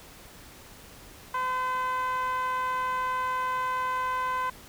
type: tone with band-pass filter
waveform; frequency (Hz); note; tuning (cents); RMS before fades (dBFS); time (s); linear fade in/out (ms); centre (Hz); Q
10% pulse; 510; C5; -44; -29; 1.34-4.5; 5; 1100; 4.1
effects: pink hiss -49 dBFS RMS until 4.68 s